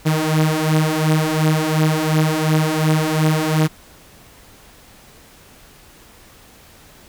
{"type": "beating tone pair", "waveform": "sawtooth", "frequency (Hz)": [154.5, 157.3], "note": ["D#3", "D#3"], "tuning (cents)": [-12, 19], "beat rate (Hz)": 2.8, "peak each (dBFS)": [-15, -13], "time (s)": [0.05, 3.68], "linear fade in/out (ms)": 20, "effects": ["pink hiss -46 dBFS RMS until 7.08 s"]}